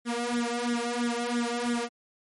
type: tone with flanger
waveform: sawtooth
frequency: 238.7 Hz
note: A#3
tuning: 41 cents sharp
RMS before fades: -29 dBFS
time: 0.05-1.89 s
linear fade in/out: 50 ms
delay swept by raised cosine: 0.54 to 2.74 ms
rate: 3 Hz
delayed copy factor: +0.9
effects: MP3 48 kbps